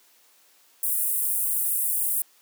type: high-pass noise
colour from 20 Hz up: pink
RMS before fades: -25 dBFS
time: 0.83-2.22 s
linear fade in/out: 2 ms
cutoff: 9100 Hz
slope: 48 dB/octave
effects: white hiss -59 dBFS RMS until 2.41 s + high-pass 300 Hz 12 dB/octave